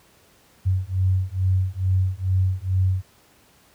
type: beating tone pair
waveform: sine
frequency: 92.5 / 94.8 Hz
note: F#2 / F#2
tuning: 0 / +43 cents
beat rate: 2.3 Hz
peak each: -21 dBFS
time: 0.65-3.02 s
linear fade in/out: 20 ms
effects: pink hiss -56 dBFS RMS until 3.74 s + high-pass 60 Hz 12 dB/octave